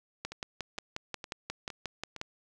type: two click trains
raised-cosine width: 0.2 ms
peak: -24 / -18 dBFS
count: 5 / 12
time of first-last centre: 0.32-2.163 / 0.25-2.214 s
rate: 2.17 / 5.6 Hz
effects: none